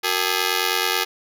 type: ring-modulated tone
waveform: 5% pulse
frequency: 416.1 Hz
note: G#4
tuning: 3 cents sharp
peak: -5 dBFS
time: 0.03-1.05 s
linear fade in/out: 20 ms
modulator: 44.6 Hz
effects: none